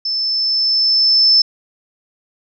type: tone with level ramp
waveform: sine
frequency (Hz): 5274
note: E8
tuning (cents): 0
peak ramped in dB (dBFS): -17 to -7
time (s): 0.05-1.42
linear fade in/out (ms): 5
effects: none